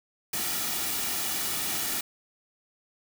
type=noise with comb filter; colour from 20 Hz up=white; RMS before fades=-30 dBFS; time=0.33-2.01 s; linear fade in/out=5 ms; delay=1.9 ms; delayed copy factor=-0.5; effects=none